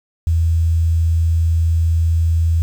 sine tone with quantisation, 82.41 Hz, E2, in tune, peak -12 dBFS, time 0.27-2.62 s, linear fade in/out 0 ms, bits 7, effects none

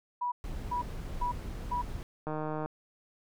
sine tone bursts, 976 Hz, B5, 21 cents flat, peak -29 dBFS, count 4, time 0.21-1.82 s, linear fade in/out 10 ms, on 110 ms, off 390 ms
brown noise, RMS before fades -38 dBFS, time 0.44-2.03 s, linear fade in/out 0 ms
click train, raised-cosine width 1 ms, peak -22 dBFS, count 61, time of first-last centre 2.27-2.66 s, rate 154 Hz
effects none

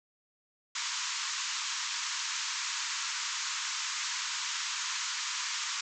white band-pass noise, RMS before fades -35 dBFS, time 0.75-5.81 s, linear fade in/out 5 ms, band 920 to 7400 Hz, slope 96 dB/octave, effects none

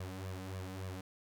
sawtooth tone with flanger, 94.1 Hz, F#2, 30 cents sharp, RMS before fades -43 dBFS, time 0-1.01 s, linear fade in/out 5 ms, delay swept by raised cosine 1.7 to 4 ms, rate 3.5 Hz, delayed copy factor +0.95, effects none

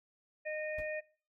harmonic tone, 615 Hz, D#5, 20 cents flat, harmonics 1 / 3 / 4, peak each -37 / -42 / -43 dBFS, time 0.45-1.01 s, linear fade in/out 20 ms
brown noise with exponential decay, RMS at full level -40 dBFS, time 0.78-0.9 s, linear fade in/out 5 ms, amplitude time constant 24 ms
effects noise-tail reverb RT60 0.4 s tail -20 dB re dry

